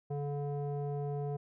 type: tone with low-pass filter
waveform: square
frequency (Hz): 143.7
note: D3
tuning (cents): -37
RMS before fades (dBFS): -36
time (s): 0.1-1.37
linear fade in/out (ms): 10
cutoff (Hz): 590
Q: 4.6
effects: none